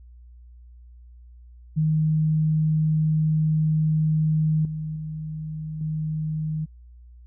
sine tone with level steps, 155.8 Hz, D#3, 3 cents sharp, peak -18 / -27 / -29 / -24 dBFS, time 1.76-6.66 s, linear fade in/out 20 ms, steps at 4.65 / 4.96 / 5.81 s, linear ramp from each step 2 ms, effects added 60 Hz sine -44 dBFS peak until 7.26 s

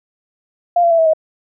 sine tone with pitch steps, 698.5 / 681.4 / 664.6 / 648.3 / 632.4 Hz, F5 / F5 / E5 / E5 / D#5, 0 / -43 / +14 / -29 / +28 cents, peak -9 dBFS, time 0.76-1.135 s, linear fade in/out 5 ms, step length 75 ms, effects none

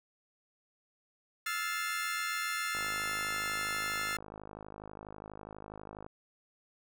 35% pulse chord, F major seventh, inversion third, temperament just, 1309.6 / 1396.9 / 1746.1 / 2095 Hz, E6 / F6 / A6 / C7, -12 / 0 / -14 / +2 cents, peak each -37 dBFS, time 1.46-4.17 s, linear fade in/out 5 ms
click train, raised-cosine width 1 ms, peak -31 dBFS, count 174, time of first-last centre 2.75-6.064 s, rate 52.2 Hz
effects none

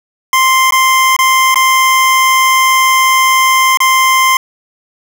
25% pulse tone with dropouts, 1046.5 Hz, C6, in tune, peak -3 dBFS, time 0.33-4.37 s, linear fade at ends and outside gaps 2 ms, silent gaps 0.708-0.722 / 1.165-1.189 / 1.544-1.557 / 3.773-3.803 s, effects none

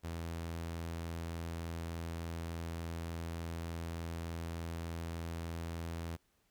sawtooth tone, 83.4 Hz, E2, 21 cents sharp, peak -35 dBFS, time 0.03-6.17 s, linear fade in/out 20 ms, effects pink hiss -75 dBFS RMS until 6.5 s

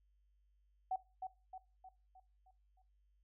sine tone with echo, 751 Hz, F#5, 26 cents sharp, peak -34 dBFS, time 0.91-0.96 s, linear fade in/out 5 ms, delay 310 ms, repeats 6, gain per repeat -6 dB, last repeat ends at 2.82 s, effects noise-tail reverb RT60 0.3 s tail -19 dB re dry + added 50 Hz sine -70 dBFS peak until 3.23 s

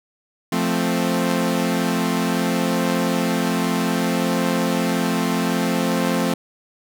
sawtooth chord, F major, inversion none, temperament equal, 174.61 / 220 / 261.6 Hz, F3 / A3 / C4, 0 / 0 / 0 cents, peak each -19 dBFS, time 0.52-6.34 s, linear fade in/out 5 ms, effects none

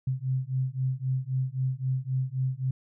sine beating tone pair, 128.7 / 132.5 Hz, C3 / C3, -28 / +22 cents, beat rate 3.8 Hz, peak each -29 dBFS, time 0.07-2.71 s, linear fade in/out 5 ms, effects none

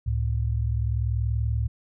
sine tone pair together, 69.36 / 110 Hz, C#2 / A2, +2 / 0 cents, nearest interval minor sixth, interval 798 cents, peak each -25 dBFS, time 0.06-1.68 s, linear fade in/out 10 ms, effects none

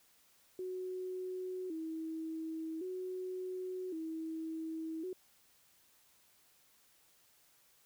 sine tone with vibrato, 344.5 Hz, F4, 24 cents flat, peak -38 dBFS, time 0.59-5.13 s, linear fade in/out 2 ms, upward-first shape square, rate 0.45 Hz, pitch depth 120 cents each way, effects white hiss -68 dBFS RMS until 7.85 s

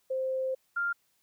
sine tone pair in turn, 523.3 / 1397 Hz, C5 / F6, 0 / 0 cents, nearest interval octave + perfect fourth, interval 1700 cents, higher second, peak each -28 / -27 dBFS, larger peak second, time 0.1-0.55 / 0.76-0.93 s, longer first, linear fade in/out 10 ms, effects white hiss -72 dBFS RMS until 1.22 s

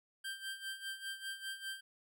25% pulse tone with tremolo, 1574 Hz, G6, 7 cents sharp, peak -35 dBFS, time 0.24-1.81 s, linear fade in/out 10 ms, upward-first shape sine, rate 5 Hz, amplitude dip 75%, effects none

